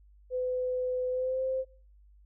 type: tone with pitch glide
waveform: sine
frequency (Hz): 505 to 523.1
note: B4 to C5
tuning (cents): +39 to -1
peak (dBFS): -28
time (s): 0.3-1.65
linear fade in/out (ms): 50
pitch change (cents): +60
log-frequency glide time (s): 1.1-1.42
effects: noise-tail reverb RT60 0.4 s tail -21 dB re dry + added 50 Hz sine -55 dBFS peak until 2.25 s